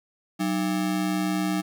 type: ring-modulated tone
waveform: square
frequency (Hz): 246.9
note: B3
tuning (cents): 0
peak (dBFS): -21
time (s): 0.39-1.62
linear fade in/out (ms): 20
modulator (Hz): 60.1
effects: 10-bit